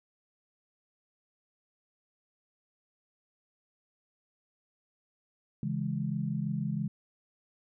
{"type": "chord", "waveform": "sine", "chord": "C# minor", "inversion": "none", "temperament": "equal", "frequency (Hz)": [138.59, 164.81, 207.7], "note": ["C#3", "E3", "G#3"], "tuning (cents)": [0, 0, 0], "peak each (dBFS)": -34, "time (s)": [5.63, 6.88], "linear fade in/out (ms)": 2, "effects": []}